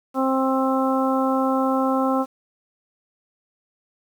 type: harmonic tone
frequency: 264.3 Hz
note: C4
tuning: 18 cents sharp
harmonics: 1 / 2 / 3 / 4 / 5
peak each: -21 / -24 / -26 / -27 / -28 dBFS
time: 0.14-2.26 s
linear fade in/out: 50 ms
effects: 8-bit